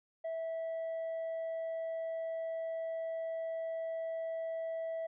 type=tone with tanh clipping; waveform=sine; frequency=654 Hz; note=E5; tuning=14 cents flat; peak=-36 dBFS; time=0.24-5.07 s; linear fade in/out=10 ms; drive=2 dB; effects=none